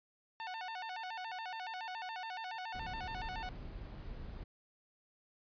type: tone with vibrato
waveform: sawtooth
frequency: 814 Hz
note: G#5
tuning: 35 cents flat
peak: -37 dBFS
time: 0.4-3.49 s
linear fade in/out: 0 ms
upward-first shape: square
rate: 7.1 Hz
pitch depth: 170 cents each way
type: noise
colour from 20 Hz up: brown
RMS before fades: -46 dBFS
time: 2.74-4.44 s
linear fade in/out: 10 ms
effects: resampled to 11025 Hz